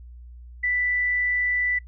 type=tone; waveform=sine; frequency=1979 Hz; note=B6; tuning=3 cents sharp; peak=-21 dBFS; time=0.63-1.79 s; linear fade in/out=10 ms; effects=noise-tail reverb RT60 0.1 s tail -22 dB re dry + added 60 Hz sine -40 dBFS peak until 1.87 s